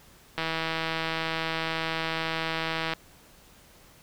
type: click train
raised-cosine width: 0.3 ms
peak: -13 dBFS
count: 415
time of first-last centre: 0.38-2.936 s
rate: 162 Hz
effects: pink hiss -55 dBFS RMS until 4.02 s